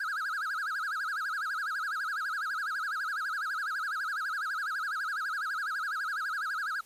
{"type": "tone with vibrato", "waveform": "triangle", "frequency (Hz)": 1447, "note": "F#6", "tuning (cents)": -39, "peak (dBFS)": -29, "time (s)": [0, 6.81], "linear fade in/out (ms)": 5, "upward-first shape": "sine", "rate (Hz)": 12, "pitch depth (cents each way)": 240, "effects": ["white hiss -58 dBFS RMS until 6.85 s", "resampled to 32000 Hz"]}